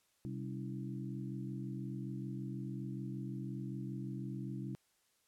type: harmonic tone with a mistuned harmonic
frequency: 65.41 Hz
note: C2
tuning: in tune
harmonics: 2 / 3 / 4 / 5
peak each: -42 / -44 / -48 / -48 dBFS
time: 0.25-4.75 s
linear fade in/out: 0 ms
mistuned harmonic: 4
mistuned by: +120 cents
effects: white hiss -75 dBFS RMS until 5.27 s + low-pass 12000 Hz 12 dB/octave